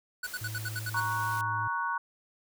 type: tone bursts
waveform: square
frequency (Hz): 1480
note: F#6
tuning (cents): 0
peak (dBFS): -33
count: 8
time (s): 0.23-1.003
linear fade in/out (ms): 5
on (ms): 38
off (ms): 67
type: noise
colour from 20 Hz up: white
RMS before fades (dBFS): -44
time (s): 0.24-1.41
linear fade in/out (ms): 0
type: tone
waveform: triangle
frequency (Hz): 108.7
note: A2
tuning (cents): -21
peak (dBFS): -34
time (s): 0.41-1.68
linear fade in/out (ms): 5
type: chord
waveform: sine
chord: F# major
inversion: first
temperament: equal with one note detuned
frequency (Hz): 937.2 / 1108.7 / 1480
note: A#5 / C#6 / F#6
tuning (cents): +9 / 0 / 0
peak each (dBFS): -33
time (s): 0.94-1.98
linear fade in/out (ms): 5
effects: none